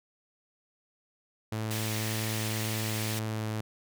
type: tone with vibrato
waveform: sawtooth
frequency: 109.2 Hz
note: A2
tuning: 13 cents flat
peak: -27 dBFS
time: 1.52-3.61 s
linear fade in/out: 5 ms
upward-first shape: sine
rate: 1.9 Hz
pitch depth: 8 cents each way
type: high-pass noise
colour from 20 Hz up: pink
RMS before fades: -37 dBFS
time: 1.71-3.19 s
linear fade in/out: 0 ms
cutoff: 1700 Hz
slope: 96 dB/octave
effects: none